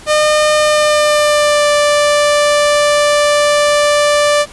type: tone with pitch glide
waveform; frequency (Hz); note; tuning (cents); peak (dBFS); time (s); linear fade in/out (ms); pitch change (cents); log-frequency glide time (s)
sawtooth; 607 to 588; D#5 to D5; -43 to +2; -5; 0.06-4.46; 50; -55; 0.55-1.71
effects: pink hiss -36 dBFS RMS until 4.52 s + resampled to 24000 Hz